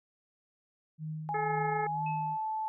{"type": "tone with tremolo", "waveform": "sine", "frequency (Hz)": 155.9, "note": "D#3", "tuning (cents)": 4, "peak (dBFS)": -34, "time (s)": [0.98, 2.38], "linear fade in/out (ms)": 50, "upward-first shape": "triangle", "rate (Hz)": 2, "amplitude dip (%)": 60}
{"type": "tone with pitch glide", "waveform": "sine", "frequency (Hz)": [830.6, 872.4], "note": ["G#5", "A5"], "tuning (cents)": [0, -15], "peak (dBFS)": -31, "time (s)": [1.29, 2.68], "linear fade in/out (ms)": 0, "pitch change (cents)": 85, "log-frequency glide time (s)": [1.91, 2.05]}
{"type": "harmonic tone", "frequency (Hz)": 428.9, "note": "A4", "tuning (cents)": -44, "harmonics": [1, 2, 3, 4, 5], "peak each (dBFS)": [-35, -38, -40, -41, -42], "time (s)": [1.34, 1.87], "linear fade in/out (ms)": 5}
{"type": "tone with exponential decay", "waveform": "sine", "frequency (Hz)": 2583, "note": "E7", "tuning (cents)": -36, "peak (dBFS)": -40, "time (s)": [2.06, 2.45], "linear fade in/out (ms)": 5, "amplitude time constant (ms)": 84}
{"effects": []}